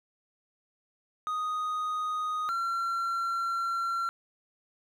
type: tone pair in turn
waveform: triangle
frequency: 1244.5 / 1364.1 Hz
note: D#6 / F6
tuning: 0 / -41 cents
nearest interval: major second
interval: 159 cents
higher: second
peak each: -27 / -26 dBFS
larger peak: second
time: 1.27-2.49 / 2.49-4.09 s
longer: second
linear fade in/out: 0 ms
effects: none

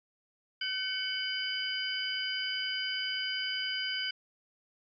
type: tone cluster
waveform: sine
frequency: 1519 / 2235 / 3025 / 4827 Hz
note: F#6 / C#7 / F#7 / D8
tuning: +45 / +14 / +38 / +47 cents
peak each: -37 / -39 / -34 / -38 dBFS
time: 0.61-4.11 s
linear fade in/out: 5 ms
effects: MP3 96 kbps

